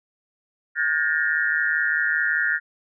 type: tone cluster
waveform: sine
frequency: 1434 / 1592 / 1745 / 1850 Hz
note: F6 / G6 / A6 / A#6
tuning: +45 / +26 / -15 / -14 cents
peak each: -25 dBFS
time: 0.75-2.6 s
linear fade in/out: 50 ms
effects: none